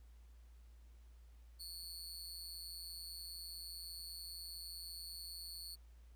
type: tone with amplitude modulation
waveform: sawtooth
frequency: 4435 Hz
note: C#8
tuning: in tune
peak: -40 dBFS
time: 1.59-5.76 s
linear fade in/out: 20 ms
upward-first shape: sine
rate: 171 Hz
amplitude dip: 100%
effects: added 58 Hz sine -57 dBFS peak until 6.15 s + pink hiss -75 dBFS RMS until 6.15 s